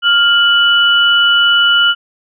sine tone pair together, 1402.6 / 2960 Hz, F6 / F#7, +7 / 0 cents, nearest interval octave + minor second, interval 1293 cents, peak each -10 dBFS, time 0.02-1.95 s, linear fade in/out 50 ms, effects none

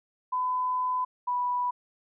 sine tone pair in turn, 1007 / 984.6 Hz, B5 / B5, +33 / -6 cents, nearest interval unison, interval 39 cents, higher first, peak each -25 dBFS, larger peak neither, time 0.32-1.05 / 1.27-1.71 s, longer first, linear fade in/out 10 ms, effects none

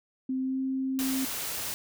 sine tone with pitch glide, 260.9 to 264.5 Hz, C4 to C4, -5 to +19 cents, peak -27 dBFS, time 0.29-1.25 s, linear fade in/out 5 ms, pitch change +24 cents, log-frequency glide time 0.4-0.6 s
white noise, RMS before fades -34 dBFS, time 0.99-1.74 s, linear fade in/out 0 ms
effects none

